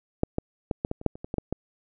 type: clicks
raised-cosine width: 2 ms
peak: -8 / -12 / -12 / -12 / -15 / -27 / -7 / -28 / -22 / -16 / -13 / -14 dBFS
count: 12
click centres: 0.234 / 0.384 / 0.712 / 0.849 / 0.914 / 1.014 / 1.063 / 1.155 / 1.245 / 1.341 / 1.383 / 1.526 s
effects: none